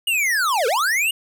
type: linear two-way sweep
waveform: square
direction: down then up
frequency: 2910 to 426.9 to 2910 Hz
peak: -18 dBFS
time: 0.07-1.11 s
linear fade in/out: 5 ms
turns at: 0.67 s
effects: none